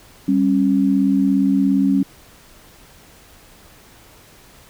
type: tone pair together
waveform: sine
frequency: 196 / 273.2 Hz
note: G3 / C#4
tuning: 0 / -25 cents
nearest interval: tritone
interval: 575 cents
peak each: -17 / -15 dBFS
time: 0.28-2.03 s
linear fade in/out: 5 ms
effects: pink hiss -47 dBFS RMS until 4.69 s